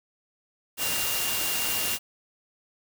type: tone in noise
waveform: sine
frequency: 2794 Hz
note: F7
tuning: in tune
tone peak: -33 dBFS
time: 0.77-1.99 s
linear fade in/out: 50 ms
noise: white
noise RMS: -28 dBFS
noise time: 0.77-1.99 s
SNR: -8 dB
effects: none